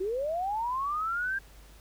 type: linear sweep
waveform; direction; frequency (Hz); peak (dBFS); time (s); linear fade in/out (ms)
sine; up; 358.8 to 1610; -28; 0-1.39; 10
effects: added 50 Hz sine -51 dBFS peak until 1.8 s + pink hiss -57 dBFS RMS until 1.8 s